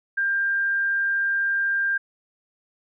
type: tone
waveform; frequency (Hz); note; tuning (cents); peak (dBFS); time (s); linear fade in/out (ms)
sine; 1594; G6; +28; -20; 0.17-1.98; 10
effects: none